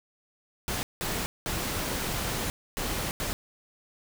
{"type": "noise bursts at uneven times", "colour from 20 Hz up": "pink", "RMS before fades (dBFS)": -31, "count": 5, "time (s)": [[0.68, 0.83], [1.01, 1.26], [1.46, 2.5], [2.77, 3.11], [3.2, 3.33]], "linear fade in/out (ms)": 0, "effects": []}